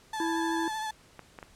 35% pulse tone with vibrato, 870 Hz, A5, 20 cents flat, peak -30 dBFS, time 0.13-0.91 s, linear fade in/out 5 ms, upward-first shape sine, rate 13 Hz, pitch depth 26 cents each way
harmonic tone, 329.6 Hz, E4, in tune, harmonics 1 / 3 / 5, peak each -29 / -37 / -38 dBFS, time 0.2-0.68 s, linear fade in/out 2 ms
clicks, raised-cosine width 0.5 ms, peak -27 dBFS, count 3, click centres 1.193 / 1.388 / 1.428 s
effects pink hiss -58 dBFS RMS until 1.55 s + low-pass 10000 Hz 12 dB/octave

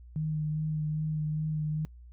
sine tone with vibrato, 154.3 Hz, D#3, 14 cents flat, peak -28 dBFS, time 0.16-1.85 s, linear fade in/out 0 ms, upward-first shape sine, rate 2.5 Hz, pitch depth 18 cents each way, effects noise-tail reverb RT60 0.1 s tail -24 dB re dry + added 60 Hz sine -47 dBFS peak until 2.12 s

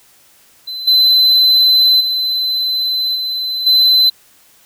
triangle tone with level steps, 4042 Hz, B7, 39 cents sharp, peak -21 / -6 / -13 / -16 / -6 dBFS, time 0.67-4.1 s, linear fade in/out 10 ms, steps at 0.87 / 2 / 3.15 / 3.66 s, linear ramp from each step 10 ms, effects white hiss -49 dBFS RMS until 4.65 s

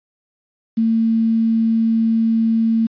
sine tone with quantisation, 225.6 Hz, A3, 44 cents sharp, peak -13 dBFS, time 0.77-2.87 s, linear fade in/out 10 ms, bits 7, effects resampled to 11025 Hz

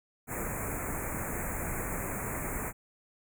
pink band-stop noise, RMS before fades -35 dBFS, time 0.27-2.73 s, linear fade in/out 50 ms, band 2400 to 6800 Hz, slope 96 dB/octave, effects none

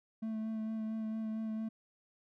triangle tone with vibrato, 220 Hz, A3, in tune, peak -33 dBFS, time 0.22-1.69 s, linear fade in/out 10 ms, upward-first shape sine, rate 4.4 Hz, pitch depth 16 cents each way, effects none

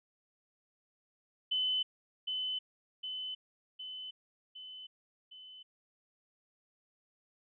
sine tone with echo, 3027 Hz, F#7, 39 cents sharp, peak -29 dBFS, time 1.51-1.83 s, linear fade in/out 10 ms, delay 760 ms, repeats 5, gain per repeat -4 dB, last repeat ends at 5.63 s, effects none

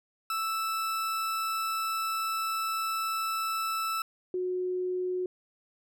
40% pulse / sine tone pair in turn, 1318.5 / 365.2 Hz, E6 / F#4, 0 / -23 cents, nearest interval octave + minor seventh, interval 2223 cents, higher first, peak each -28 dBFS, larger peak neither, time 0.3-4.02 / 4.34-5.26 s, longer first, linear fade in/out 2 ms, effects none

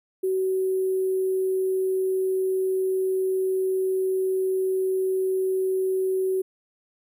sine tone with sample-and-hold, 377.4 Hz, F#4, 34 cents sharp, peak -21 dBFS, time 0.23-6.42 s, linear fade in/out 10 ms, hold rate 11025 Hz, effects none

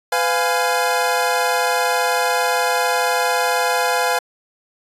25% pulse chord, F diminished, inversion second, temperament equal with one note detuned, 502.8 / 698.5 / 830.6 Hz, Cb5 / F5 / Ab5, +31 / 0 / 0 cents, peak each -17 dBFS, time 0.12-4.19 s, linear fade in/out 5 ms, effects resampled to 32000 Hz

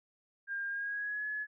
sine tone with pitch glide, 1606 to 1701.5 Hz, G6 to G#6, +41 to +41 cents, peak -34 dBFS, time 0.47-1.47 s, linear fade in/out 50 ms, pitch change +100 cents, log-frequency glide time 0.68-1.26 s, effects none

